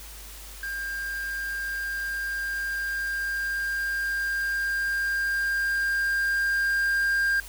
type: tone with level ramp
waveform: triangle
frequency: 1600 Hz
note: G6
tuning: 35 cents sharp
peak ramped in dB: -28 to -19 dBFS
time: 0.63-7.4 s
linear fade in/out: 2 ms
effects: added 50 Hz sine -43 dBFS peak until 7.48 s + white hiss -44 dBFS RMS until 7.48 s